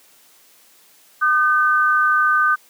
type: tone pair together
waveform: sine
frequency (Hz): 1216.8 / 1530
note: D#6 / G6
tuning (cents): -39 / -42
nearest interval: major third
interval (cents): 397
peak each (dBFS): -16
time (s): 1.21-2.56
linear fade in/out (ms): 20
effects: white hiss -52 dBFS RMS until 2.69 s + high-pass 200 Hz 12 dB/octave